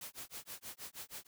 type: noise with tremolo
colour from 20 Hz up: white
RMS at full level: -45 dBFS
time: 0.01-1.27 s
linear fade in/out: 2 ms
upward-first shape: sine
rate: 6.3 Hz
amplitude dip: 100%
effects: none